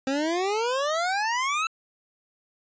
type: exponential sweep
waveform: 25% pulse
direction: up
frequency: 261.6 to 1343 Hz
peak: -20 dBFS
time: 0.07-1.67 s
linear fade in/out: 2 ms
effects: resampled to 16000 Hz

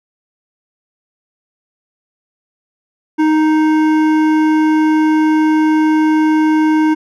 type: tone with hard clipping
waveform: triangle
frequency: 311.1 Hz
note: D#4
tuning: in tune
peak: -11 dBFS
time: 3.18-6.95 s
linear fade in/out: 20 ms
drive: 16 dB
effects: none

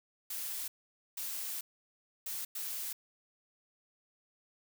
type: noise bursts at uneven times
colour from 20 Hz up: blue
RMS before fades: -39 dBFS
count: 4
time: 0.3-0.68 / 1.17-1.61 / 2.26-2.45 / 2.55-2.93 s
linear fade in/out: 5 ms
effects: none

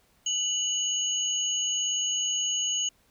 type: tone pair together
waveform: sine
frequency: 2960 / 6639 Hz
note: F#7 / G#8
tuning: 0 / -2 cents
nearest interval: octave + major second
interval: 1398 cents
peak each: -28 dBFS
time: 0.26-2.89 s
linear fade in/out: 5 ms
effects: pink hiss -65 dBFS RMS until 3.1 s

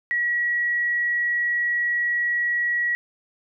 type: tone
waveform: sine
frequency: 1920 Hz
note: B6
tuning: 49 cents flat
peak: -20 dBFS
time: 0.11-2.95 s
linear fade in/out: 0 ms
effects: none

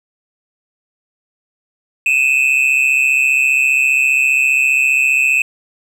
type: tone pair together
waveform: triangle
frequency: 2510 / 2645 Hz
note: D#7 / E7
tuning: +15 / +5 cents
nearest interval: minor second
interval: 90 cents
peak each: -12 dBFS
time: 2.06-5.42 s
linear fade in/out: 2 ms
effects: none

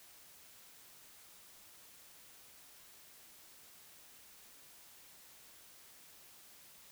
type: silence
effects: white hiss -59 dBFS RMS until 6.91 s

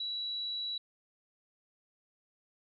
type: tone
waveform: sine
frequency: 3919 Hz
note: B7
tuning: 14 cents flat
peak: -34 dBFS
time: 0-0.78 s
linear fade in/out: 5 ms
effects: none

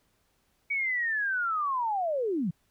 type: linear sweep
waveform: sine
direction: down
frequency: 2273 to 148.9 Hz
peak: -26 dBFS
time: 0.7-2.51 s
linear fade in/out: 10 ms
effects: pink hiss -71 dBFS RMS until 2.7 s

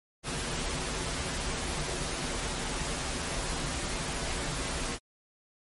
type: noise with comb filter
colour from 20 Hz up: pink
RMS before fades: -33 dBFS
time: 0.23-4.99 s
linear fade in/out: 50 ms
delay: 9.7 ms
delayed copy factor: -0.55
effects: MP3 48 kbps

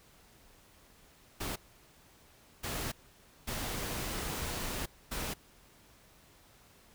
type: noise bursts at uneven times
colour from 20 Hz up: pink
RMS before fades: -37 dBFS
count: 4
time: 1.4-1.56 / 2.63-2.92 / 3.47-4.86 / 5.11-5.34 s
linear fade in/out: 10 ms
effects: pink hiss -61 dBFS RMS until 6.94 s

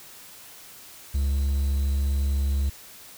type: tone with quantisation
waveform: triangle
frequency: 69.3 Hz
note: C#2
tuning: in tune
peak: -19 dBFS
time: 1.14-2.7 s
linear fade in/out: 10 ms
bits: 8
effects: white hiss -46 dBFS RMS until 3.17 s

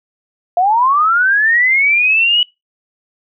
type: linear sweep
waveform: sine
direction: up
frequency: 684 to 2960 Hz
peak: -9 dBFS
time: 0.57-2.43 s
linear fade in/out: 2 ms
effects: noise-tail reverb RT60 0.2 s tail -22 dB re dry

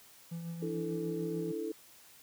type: tone with tremolo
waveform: triangle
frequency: 167.9 Hz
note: E3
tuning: 32 cents sharp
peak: -34 dBFS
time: 0.31-1.52 s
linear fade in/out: 10 ms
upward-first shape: triangle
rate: 6.8 Hz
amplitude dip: 45%
type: chord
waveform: sine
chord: D suspended second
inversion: none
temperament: equal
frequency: 293.7 / 329.6 / 440 Hz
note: D4 / E4 / A4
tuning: 0 / 0 / 0 cents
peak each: -43 / -38 / -37 dBFS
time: 0.62-1.72 s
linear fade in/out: 5 ms
effects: white hiss -58 dBFS RMS until 2.22 s + high-pass 60 Hz 12 dB/octave

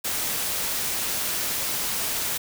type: noise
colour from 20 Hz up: white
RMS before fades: -27 dBFS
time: 0.04-2.38 s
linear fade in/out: 10 ms
effects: none

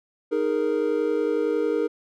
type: chord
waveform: triangle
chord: D# suspended fourth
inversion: none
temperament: equal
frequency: 311.1 / 415.3 / 466.2 Hz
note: D#4 / G#4 / A#4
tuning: 0 / 0 / 0 cents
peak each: -25 / -24 / -22 dBFS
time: 0.31-1.88 s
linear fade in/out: 20 ms
effects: none

